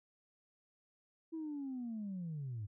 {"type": "linear sweep", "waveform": "sine", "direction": "down", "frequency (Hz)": [329.6, 98], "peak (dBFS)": -38, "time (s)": [1.32, 2.67], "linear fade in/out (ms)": 20, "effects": ["tanh soft clip ceiling -36 dBFS"]}